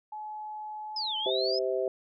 sine tone with pitch glide, 853 to 860.9 Hz, G#5 to A5, +46 to -38 cents, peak -36 dBFS, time 0.12-1.3 s, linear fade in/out 5 ms, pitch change +16 cents, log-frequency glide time 0.81-1.11 s
sine exponential two-way sweep, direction down then up, 5250 to 3012 to 5220 Hz, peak -30 dBFS, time 0.96-1.59 s, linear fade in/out 5 ms, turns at 1.17 s
harmonic tone, 129.6 Hz, C3, 16 cents flat, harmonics 3 / 4 / 5, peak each -30 / -31 / -32 dBFS, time 1.26-1.88 s, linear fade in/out 2 ms
effects none

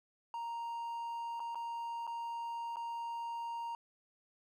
triangle tone with dropouts, 932.3 Hz, A#5, in tune, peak -36 dBFS, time 0.34-3.75 s, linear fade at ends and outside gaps 1 ms, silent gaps 1.396-1.402 / 1.547-1.555 / 2.068-2.075 / 2.759-2.768 s, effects none

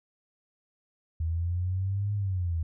sine exponential two-way sweep, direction up then down, 80 to 103.83 to 80 Hz, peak -26 dBFS, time 1.2-2.63 s, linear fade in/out 5 ms, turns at 2.14 s, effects none

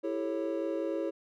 triangle chord, A dominant seventh, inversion second, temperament just, 330 / 396 / 440 / 550 Hz, E4 / G4 / A4 / C#5, +2 / +18 / 0 / -14 cents, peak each -32 / -36 / -37 / -33 dBFS, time 0.03-1.11 s, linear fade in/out 20 ms, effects none

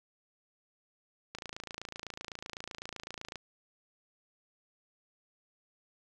click train, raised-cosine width 0.2 ms, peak -23 dBFS, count 57, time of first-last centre 1.35-3.357 s, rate 27.9 Hz, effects none

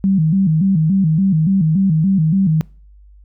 sine tone with vibrato, 174.61 Hz, F3, in tune, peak -11 dBFS, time 0.04-2.61 s, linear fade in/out 0 ms, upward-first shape square, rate 3.5 Hz, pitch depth 180 cents each way, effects noise-tail reverb RT60 0.4 s tail -24 dB re dry + added 50 Hz sine -41 dBFS peak until 3.24 s

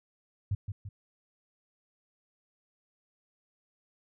sine tone with echo, 100 Hz, G2, 35 cents sharp, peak -26 dBFS, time 0.51-0.55 s, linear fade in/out 5 ms, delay 170 ms, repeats 2, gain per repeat -6 dB, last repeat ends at 0.89 s, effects none

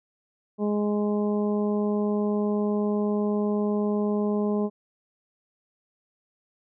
harmonic tone, 208 Hz, G#3, 3 cents sharp, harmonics 1 / 2 / 3 / 4 / 5, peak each -24 / -27 / -34 / -39 / -40 dBFS, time 0.58-4.7 s, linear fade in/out 50 ms, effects none

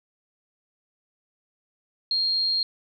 sine tone, 4228 Hz, C8, 17 cents sharp, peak -21 dBFS, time 2.11-2.63 s, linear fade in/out 2 ms, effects none

